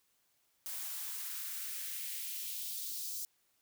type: noise with high-pass filter sweep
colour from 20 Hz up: blue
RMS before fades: -41 dBFS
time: 0.66-3.25 s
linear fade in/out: 0 ms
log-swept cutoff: 720 to 5300 Hz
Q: 1.5
effects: white hiss -75 dBFS RMS until 3.61 s